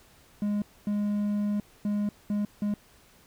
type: tone bursts at uneven times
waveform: triangle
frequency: 206.5 Hz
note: G#3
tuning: 10 cents flat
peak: -23 dBFS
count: 5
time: 0.42-0.62 / 0.87-1.6 / 1.85-2.09 / 2.3-2.45 / 2.62-2.74 s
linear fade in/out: 2 ms
effects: pink hiss -58 dBFS RMS until 3.26 s